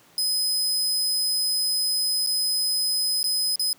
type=tone with dropouts; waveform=sawtooth; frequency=5040 Hz; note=D#8; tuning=21 cents sharp; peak=-19 dBFS; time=0.18-3.73 s; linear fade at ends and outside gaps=1 ms; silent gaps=2.264-2.271 / 3.23-3.241 / 3.558-3.595 s; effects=pink hiss -55 dBFS RMS until 3.78 s + high-pass 150 Hz 12 dB/octave